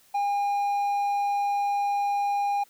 triangle tone, 810 Hz, G#5, 43 cents flat, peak -21 dBFS, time 0.14-2.64 s, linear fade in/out 10 ms, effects white hiss -59 dBFS RMS until 2.69 s

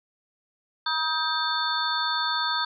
sine tone cluster, 955 / 1267 / 1581 / 3575 / 4404 Hz, A#5 / D#6 / G6 / A7 / C#8, +42 / +31 / +14 / +27 / -12 cents, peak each -30 dBFS, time 0.86-2.65 s, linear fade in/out 5 ms, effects none

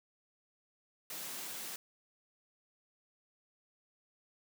white high-pass noise, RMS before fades -43 dBFS, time 1.1-1.76 s, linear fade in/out 2 ms, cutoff 130 Hz, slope 48 dB/octave, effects none

